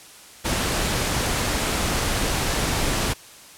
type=noise; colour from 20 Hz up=pink; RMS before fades=-23 dBFS; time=0.44-3.14 s; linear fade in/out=20 ms; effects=white hiss -45 dBFS RMS until 3.57 s + low-pass 11000 Hz 12 dB/octave